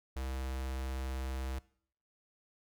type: tone with notch filter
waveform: square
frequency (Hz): 65.41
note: C2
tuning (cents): 0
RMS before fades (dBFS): -38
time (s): 0.16-1.59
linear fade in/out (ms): 5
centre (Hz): 150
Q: 0.84
effects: noise-tail reverb RT60 0.6 s tail -21 dB re dry